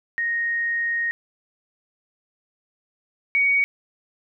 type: tone pair in turn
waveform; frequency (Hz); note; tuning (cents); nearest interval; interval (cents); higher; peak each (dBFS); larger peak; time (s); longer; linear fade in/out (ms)
sine; 1864.7 / 2244; A#6 / C#7; 0 / +21; minor third; 321; second; -21 / -16; second; 0.18-1.11 / 3.35-3.64; first; 0
effects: none